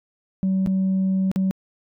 sine tone with dropouts, 190 Hz, F#3, 46 cents sharp, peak -16 dBFS, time 0.43-1.51 s, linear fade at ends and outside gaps 0 ms, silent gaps 0.662-0.672 / 1.315-1.36 s, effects tanh soft clip ceiling -16 dBFS

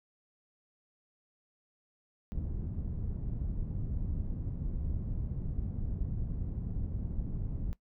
pink low-pass noise, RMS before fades -35 dBFS, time 2.32-7.73 s, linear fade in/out 0 ms, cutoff 150 Hz, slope 12 dB/octave, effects noise-tail reverb RT60 0.1 s tail -19 dB re dry

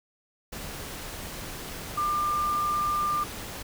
sine tone in noise, 1195 Hz, D6, 30 cents sharp, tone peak -24 dBFS, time 1.97-3.24 s, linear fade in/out 10 ms, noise pink, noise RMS -38 dBFS, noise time 0.52-3.63 s, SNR +11 dB, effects none

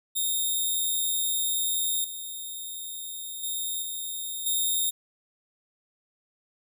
5% pulse tone with level steps, 3681 Hz, A#7, 23 cents flat, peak -17 / -27 / -21 / -24 / -16 dBFS, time 0.15-4.91 s, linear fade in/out 20 ms, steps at 2.04 / 3.43 / 3.82 / 4.46 s, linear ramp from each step 5 ms, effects none

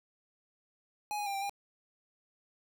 square tone with pitch steps, 835 / 826 / 796 / 785 / 804 Hz, G#5 / G#5 / G5 / G5 / G5, +9 / -10 / +26 / +2 / +44 cents, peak -34 dBFS, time 1.11-1.495 s, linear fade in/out 0 ms, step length 77 ms, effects none

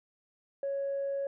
sine tone, 554.4 Hz, C#5, in tune, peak -29 dBFS, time 0.63-1.27 s, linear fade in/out 2 ms, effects tanh soft clip ceiling -27 dBFS

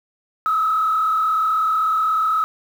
sine tone with frequency modulation, 1287 Hz, E6, 42 cents flat, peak -15 dBFS, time 0.46-2.44 s, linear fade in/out 0 ms, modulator 36.2 Hz, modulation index 1, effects tanh soft clip ceiling -11 dBFS + 7-bit

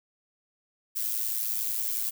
violet noise with amplitude modulation, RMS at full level -27 dBFS, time 0.95-2.11 s, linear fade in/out 20 ms, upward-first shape sine, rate 111 Hz, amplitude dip 65%, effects none

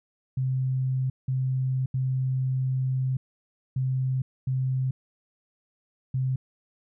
sine tone bursts at uneven times, 130.4 Hz, C3, 5 cents flat, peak -23 dBFS, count 6, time 0.37-1.1 / 1.28-1.86 / 1.94-3.17 / 3.76-4.22 / 4.47-4.91 / 6.14-6.36 s, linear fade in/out 5 ms, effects none

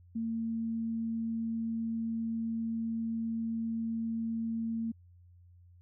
sine tone, 226.9 Hz, A#3, 47 cents flat, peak -31 dBFS, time 0.15-4.92 s, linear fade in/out 10 ms, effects added 88 Hz sine -55 dBFS peak until 5.81 s

